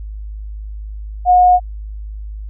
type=tone; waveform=sine; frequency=723 Hz; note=F#5; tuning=40 cents flat; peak=-6 dBFS; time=1.25-1.6 s; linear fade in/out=50 ms; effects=added 52 Hz sine -25 dBFS peak until 2.49 s